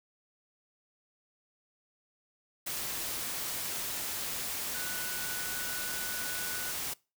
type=tone in noise; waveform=sine; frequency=1479 Hz; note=F#6; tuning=1 cent flat; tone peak=-41 dBFS; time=4.74-6.72 s; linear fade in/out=10 ms; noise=white; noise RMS=-36 dBFS; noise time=2.66-6.94 s; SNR=-8 dB; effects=noise-tail reverb RT60 0.3 s tail -24 dB re dry